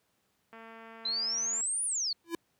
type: click train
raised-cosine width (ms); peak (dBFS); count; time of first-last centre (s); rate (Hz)
0.5; -35; 245; 0.53-1.61; 226
type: exponential two-way sweep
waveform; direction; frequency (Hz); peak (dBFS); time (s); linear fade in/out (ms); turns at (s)
sine; up then down; 3982 to 9956 to 4270; -29; 1.05-2.13; 5; 1.85
type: tone with exponential growth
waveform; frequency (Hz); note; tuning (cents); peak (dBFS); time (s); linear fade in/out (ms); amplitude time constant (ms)
square; 335.9; E4; +33; -29; 2.24-2.35; 2; 22
effects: pink hiss -74 dBFS RMS until 2.59 s + high-pass 100 Hz 12 dB/octave